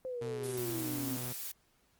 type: exponential sweep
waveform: sine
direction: down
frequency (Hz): 523.3 to 255.6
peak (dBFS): -36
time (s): 0.05-1.17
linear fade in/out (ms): 0
type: tone with pitch glide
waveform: sawtooth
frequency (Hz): 123.47 to 124.19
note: B2 to B2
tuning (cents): 0 to +10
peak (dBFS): -36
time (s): 0.21-1.33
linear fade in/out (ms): 10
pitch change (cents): +10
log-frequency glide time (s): 0.84-0.9
type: noise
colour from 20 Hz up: blue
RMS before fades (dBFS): -41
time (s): 0.43-1.52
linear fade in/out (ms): 10
effects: pink hiss -71 dBFS RMS until 1.99 s + Opus 24 kbps